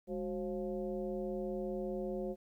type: tone with frequency modulation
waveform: sine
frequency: 370 Hz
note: F#4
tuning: in tune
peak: -35 dBFS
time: 0.07-2.36 s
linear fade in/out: 50 ms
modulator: 165 Hz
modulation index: 1.3
effects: 12-bit